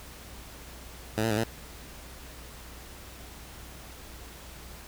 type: tone with pitch steps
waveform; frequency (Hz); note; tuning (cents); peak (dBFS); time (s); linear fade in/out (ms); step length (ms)
10% pulse; 108.8 / 113.5 / 105.8 / 113.8; A2 / A#2 / G#2 / A#2; -19 / -46 / +33 / -41; -17; 1.17-1.442; 10; 68
effects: added 60 Hz sine -48 dBFS peak until 4.87 s + pink hiss -47 dBFS RMS until 4.87 s